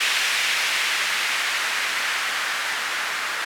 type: noise with low-pass filter sweep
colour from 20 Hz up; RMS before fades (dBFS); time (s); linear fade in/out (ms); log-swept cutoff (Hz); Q
violet; -24; 0-3.45; 10; 2300 to 1500; 1.5
effects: none